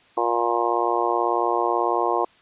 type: harmonic tone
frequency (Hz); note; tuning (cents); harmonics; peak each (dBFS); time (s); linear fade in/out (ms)
118.2; A#2; +24; 3 / 4 / 5 / 6 / 7 / 8 / 9; -26 / -27 / -30 / -26 / -28 / -27 / -26; 0.17-2.25; 5
effects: white hiss -55 dBFS RMS until 2.41 s + resampled to 8000 Hz